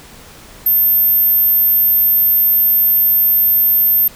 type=tone; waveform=sine; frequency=13310 Hz; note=G#9; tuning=3 cents sharp; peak=-9 dBFS; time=0.66-4.08 s; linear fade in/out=5 ms; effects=pink hiss -39 dBFS RMS until 4.15 s